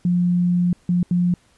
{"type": "tone bursts at uneven times", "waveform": "sine", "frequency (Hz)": 176.8, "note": "F3", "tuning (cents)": 22, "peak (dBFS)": -15, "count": 3, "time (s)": [[0.05, 0.73], [0.89, 1.03], [1.11, 1.34]], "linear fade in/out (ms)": 2, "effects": ["pink hiss -58 dBFS RMS until 1.57 s", "resampled to 24000 Hz"]}